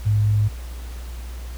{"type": "tone", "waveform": "sine", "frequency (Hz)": 105.1, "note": "G#2", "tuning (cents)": 21, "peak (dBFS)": -15, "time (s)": [0.05, 0.49], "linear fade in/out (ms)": 20, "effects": ["added 60 Hz sine -30 dBFS peak until 1.57 s", "pink hiss -44 dBFS RMS until 1.57 s"]}